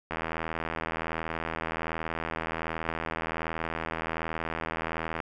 click train, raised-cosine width 0.5 ms, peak -16 dBFS, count 415, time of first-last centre 0.11-5.202 s, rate 81.3 Hz, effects none

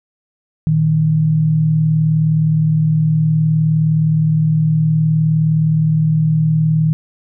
sine tone pair together, 117.2 / 156.58 Hz, A#2 / D#3, +10 / +11 cents, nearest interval perfect fourth, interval 501 cents, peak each -21 / -11 dBFS, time 0.67-6.93 s, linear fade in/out 0 ms, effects none

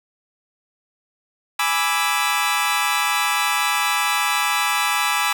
20% pulse chord, E dominant seventh, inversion first, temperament equal, 830.6 / 987.8 / 1174.7 / 1318.5 Hz, G#5 / B5 / D6 / E6, 0 / 0 / 0 / 0 cents, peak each -19 dBFS, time 1.59-5.33 s, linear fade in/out 5 ms, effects none

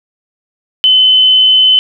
sine tone, 3039 Hz, F#7, 46 cents sharp, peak -4 dBFS, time 0.84-1.79 s, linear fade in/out 0 ms, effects none

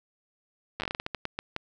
slowing click train, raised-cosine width 0.3 ms, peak -15 dBFS, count 14, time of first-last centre 0.8-1.564 s, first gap 9 ms, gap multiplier 1.28, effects none

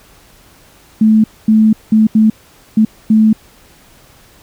sine tone bursts at uneven times, 217.9 Hz, A3, 17 cents flat, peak -5 dBFS, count 6, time 1.01-1.24 / 1.48-1.73 / 1.92-2.07 / 2.15-2.3 / 2.77-2.85 / 3.1-3.33 s, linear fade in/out 5 ms, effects pink hiss -45 dBFS RMS until 4.42 s

